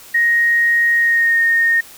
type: tone with pitch glide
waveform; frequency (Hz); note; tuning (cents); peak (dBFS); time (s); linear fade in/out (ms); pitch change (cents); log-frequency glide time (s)
sine; 1873 to 1845.1; A#6 to A#6; +8 to -18; -11; 0.14-1.81; 10; -26; 0.94-1.4
effects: white hiss -40 dBFS RMS until 1.97 s